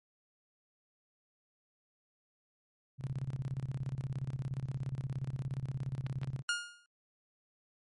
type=tone with tremolo; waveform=sine; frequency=132.4 Hz; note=C3; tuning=21 cents sharp; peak=-32 dBFS; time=2.98-6.43 s; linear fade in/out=50 ms; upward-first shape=square; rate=17 Hz; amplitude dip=80%
type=clicks; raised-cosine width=0.3 ms; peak=-28 dBFS; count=2; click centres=6.065 / 6.233 s
type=tone with exponential decay; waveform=sawtooth; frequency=1422 Hz; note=F6; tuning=31 cents sharp; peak=-25 dBFS; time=6.49-6.86 s; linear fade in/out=1 ms; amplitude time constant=80 ms
effects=low-pass 11000 Hz 12 dB/octave + MP3 48 kbps